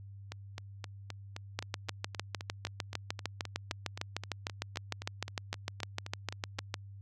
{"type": "two click trains", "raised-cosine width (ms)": 0.2, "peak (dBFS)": [-23, -16], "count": [25, 35], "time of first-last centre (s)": [[0.32, 6.586], [1.59, 6.742]], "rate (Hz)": [3.83, 6.6], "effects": ["added 99 Hz sine -46 dBFS peak until 7.01 s"]}